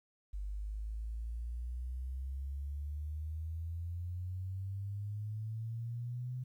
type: exponential sweep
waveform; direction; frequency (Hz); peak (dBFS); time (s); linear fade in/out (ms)
sine; up; 49 to 127.7; -37; 0.33-6.44; 10
effects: 12-bit